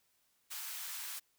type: high-pass noise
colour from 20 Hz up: white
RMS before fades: -43 dBFS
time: 0.5-1.2 s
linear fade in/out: 20 ms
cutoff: 910 Hz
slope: 24 dB/octave
effects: white hiss -75 dBFS RMS until 1.38 s